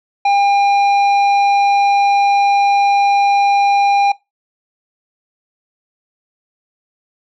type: tone with tanh clipping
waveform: sine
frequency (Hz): 803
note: G5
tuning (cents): +41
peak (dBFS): -12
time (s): 0.25-4.12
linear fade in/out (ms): 5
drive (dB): 14
effects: noise-tail reverb RT60 0.2 s tail -20 dB re dry + low-pass 4000 Hz 12 dB/octave